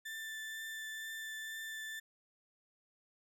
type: tone with vibrato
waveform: 35% pulse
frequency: 1770 Hz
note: A6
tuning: 10 cents sharp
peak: -40 dBFS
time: 0.05-2 s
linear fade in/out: 10 ms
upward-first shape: triangle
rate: 2.1 Hz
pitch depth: 11 cents each way
effects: none